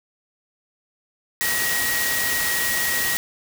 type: tone in noise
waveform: sine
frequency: 1900 Hz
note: A#6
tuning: 33 cents sharp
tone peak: -24 dBFS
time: 1.41-3.17 s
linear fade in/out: 0 ms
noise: white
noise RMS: -24 dBFS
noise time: 1.41-3.17 s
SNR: -3 dB
effects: none